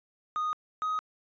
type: tone pair in turn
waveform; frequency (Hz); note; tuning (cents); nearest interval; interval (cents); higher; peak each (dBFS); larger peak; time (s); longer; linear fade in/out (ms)
triangle; 1238 / 1256.7; D#6 / D#6; -9 / +17; unison; 26; second; -25; neither; 0.36-0.53 / 0.82-0.99; neither; 0
effects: tanh soft clip ceiling -22 dBFS + resampled to 16000 Hz